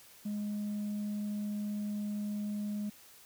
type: tone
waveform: sine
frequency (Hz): 207.7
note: G#3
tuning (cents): 0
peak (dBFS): -31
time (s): 0.25-2.9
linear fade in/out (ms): 10
effects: tanh soft clip ceiling -32 dBFS + white hiss -57 dBFS RMS until 3.25 s